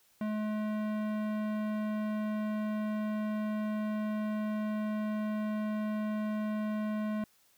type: tone with tanh clipping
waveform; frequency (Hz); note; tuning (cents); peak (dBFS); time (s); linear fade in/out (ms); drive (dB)
sine; 213.4; G#3; +47; -33; 0.21-7.24; 2; 18
effects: white hiss -67 dBFS RMS until 7.57 s